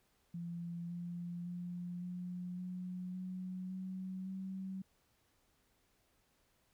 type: tone with pitch steps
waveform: sine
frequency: 171.1 / 173.69 / 176.32 / 178.99 / 181.69 / 184.44 / 187.23 / 190.07 Hz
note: F3 / F3 / F3 / F3 / F#3 / F#3 / F#3 / F#3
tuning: -35 / -9 / +17 / +43 / -31 / -5 / +21 / +47 cents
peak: -40 dBFS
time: 0.34-4.82 s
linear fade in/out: 5 ms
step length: 560 ms
effects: pink hiss -75 dBFS RMS until 6.73 s